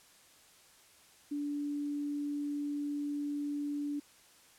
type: tone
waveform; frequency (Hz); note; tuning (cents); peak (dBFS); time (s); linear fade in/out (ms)
sine; 290; D4; -22; -33; 1.31-4; 10
effects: white hiss -61 dBFS RMS until 4.58 s + low-pass 11000 Hz 12 dB/octave